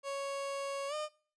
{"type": "tone with pitch glide", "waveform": "30% pulse", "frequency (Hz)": [554.4, 608.1], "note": ["C#5", "D#5"], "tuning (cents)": [0, -40], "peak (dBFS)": -33, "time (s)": [0.03, 1.09], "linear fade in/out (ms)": 50, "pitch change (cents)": 160, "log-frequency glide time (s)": [0.88, 0.94], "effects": ["noise-tail reverb RT60 0.4 s tail -19 dB re dry", "resampled to 22050 Hz"]}